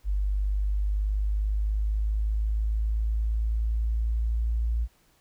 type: linear sweep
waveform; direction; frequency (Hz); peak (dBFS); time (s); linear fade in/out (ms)
sine; up; 49.38 to 57.2; -23; 0.04-4.88; 50
effects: pink hiss -64 dBFS RMS until 5.2 s